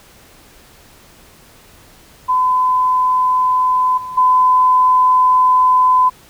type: tone with level steps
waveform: sine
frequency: 1013 Hz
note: B5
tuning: 44 cents sharp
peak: -11 / -24 / -8 dBFS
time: 2.28-6.1 s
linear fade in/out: 20 ms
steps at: 3.97 / 4.17 s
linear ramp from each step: 10 ms
effects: pink hiss -45 dBFS RMS until 6.29 s